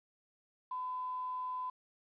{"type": "tone with quantisation", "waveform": "sine", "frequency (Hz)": 1010, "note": "B5", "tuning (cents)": 39, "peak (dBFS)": -36, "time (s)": [0.71, 1.7], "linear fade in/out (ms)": 5, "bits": 10, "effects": ["resampled to 11025 Hz"]}